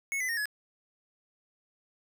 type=tone with pitch steps; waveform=square; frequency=2197 / 2015 / 1847.4 / 1694.1 Hz; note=C#7 / B6 / A#6 / G#6; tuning=-16 / +34 / -16 / +34 cents; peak=-30 dBFS; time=0.12-0.456 s; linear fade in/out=0 ms; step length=84 ms; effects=none